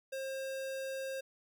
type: tone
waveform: square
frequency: 534 Hz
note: C5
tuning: 35 cents sharp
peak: -38 dBFS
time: 0.12-1.21 s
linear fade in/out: 10 ms
effects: none